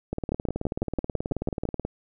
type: two click trains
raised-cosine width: 2 ms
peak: -13 / -15 dBFS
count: 9 / 33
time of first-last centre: 0.32-1.653 / 0.13-1.85 s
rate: 6 / 18.6 Hz
effects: none